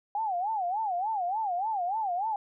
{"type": "tone with vibrato", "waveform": "sine", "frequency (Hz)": 790, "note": "G5", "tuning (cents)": 13, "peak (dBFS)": -27, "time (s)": [0.15, 2.36], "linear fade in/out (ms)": 2, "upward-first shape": "sine", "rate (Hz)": 3.4, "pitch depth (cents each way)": 220, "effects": []}